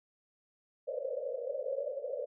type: band-pass noise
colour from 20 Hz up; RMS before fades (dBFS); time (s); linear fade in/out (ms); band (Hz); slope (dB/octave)
pink; -37; 0.87-2.26; 20; 490 to 590; 96
effects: none